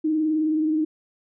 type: tone with vibrato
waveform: sine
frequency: 311.1 Hz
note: D#4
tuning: in tune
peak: -19 dBFS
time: 0.04-0.85 s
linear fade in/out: 10 ms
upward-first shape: triangle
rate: 19 Hz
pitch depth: 48 cents each way
effects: none